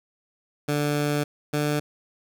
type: tone pair in turn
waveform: 15% pulse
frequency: 146.83 / 148.19 Hz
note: D3 / D3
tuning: 0 / +16 cents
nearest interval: unison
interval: 16 cents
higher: second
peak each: -16 dBFS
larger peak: neither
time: 0.68-1.24 / 1.53-1.8 s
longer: first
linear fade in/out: 10 ms
effects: none